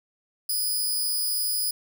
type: tone with amplitude modulation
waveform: 5% pulse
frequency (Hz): 4978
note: D#8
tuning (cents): 0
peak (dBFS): -14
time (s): 0.49-1.71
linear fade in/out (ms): 5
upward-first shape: sine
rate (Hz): 223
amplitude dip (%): 70
effects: none